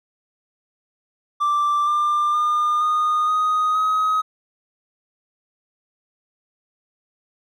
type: tone with pitch steps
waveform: triangle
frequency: 1174.7 / 1192.5 / 1210.5 / 1228.8 / 1247.4 / 1266.3 Hz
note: D6 / D6 / D#6 / D#6 / D#6 / D#6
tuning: 0 / +26 / -48 / -22 / +4 / +30 cents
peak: -14 dBFS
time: 1.4-4.22 s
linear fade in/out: 20 ms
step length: 470 ms
effects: tanh soft clip ceiling -11 dBFS